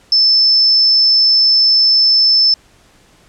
sine tone, 5274 Hz, E8, in tune, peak -7 dBFS, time 0.12-2.54 s, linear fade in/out 2 ms, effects pink hiss -49 dBFS RMS until 3.28 s + low-pass 9000 Hz 12 dB/octave

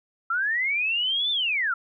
sine linear two-way sweep, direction up then down, 1318.5 to 3586 to 1318.5 Hz, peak -22 dBFS, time 0.3-1.74 s, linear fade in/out 5 ms, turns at 1.31 s, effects none

